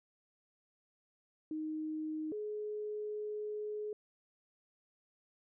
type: tone pair in turn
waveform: sine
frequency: 311.1 / 422.2 Hz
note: D#4 / G#4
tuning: 0 / +29 cents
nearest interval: perfect fourth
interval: 529 cents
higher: second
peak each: -36 / -37 dBFS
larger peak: first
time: 1.51-2.32 / 2.32-3.93 s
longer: second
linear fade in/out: 2 ms
effects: none